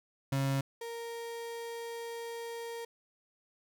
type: tone pair in turn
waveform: 35% pulse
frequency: 136.5 / 464.9 Hz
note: C#3 / A#4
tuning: -26 / -5 cents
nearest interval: octave + major sixth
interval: 2121 cents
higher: second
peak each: -27 / -37 dBFS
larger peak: first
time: 0.32-0.61 / 0.81-2.85 s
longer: second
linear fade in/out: 5 ms
effects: none